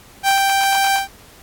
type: tone with ADSR envelope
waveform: sawtooth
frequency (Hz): 784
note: G5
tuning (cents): 0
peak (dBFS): -8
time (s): 0.23-1.08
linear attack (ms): 49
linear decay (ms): 120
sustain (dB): -2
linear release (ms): 130
effects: pink hiss -45 dBFS RMS until 1.42 s + AAC 64 kbps